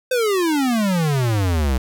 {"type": "exponential sweep", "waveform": "square", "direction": "down", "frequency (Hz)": [521, 61.74], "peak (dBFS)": -17, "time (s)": [0.11, 1.78], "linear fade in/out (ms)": 5, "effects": []}